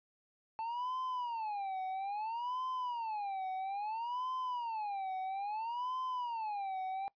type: tone with vibrato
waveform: triangle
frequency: 879 Hz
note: A5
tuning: 2 cents flat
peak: -34 dBFS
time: 0.59-7.08 s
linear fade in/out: 0 ms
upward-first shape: sine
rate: 0.6 Hz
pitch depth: 270 cents each way
effects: noise-tail reverb RT60 0.1 s tail -21 dB re dry + resampled to 11025 Hz